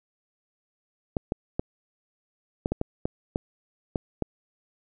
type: clicks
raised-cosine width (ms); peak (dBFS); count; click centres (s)
2; -12; 10; 1.168 / 1.321 / 1.595 / 2.659 / 2.72 / 2.814 / 3.055 / 3.359 / 3.958 / 4.223
effects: none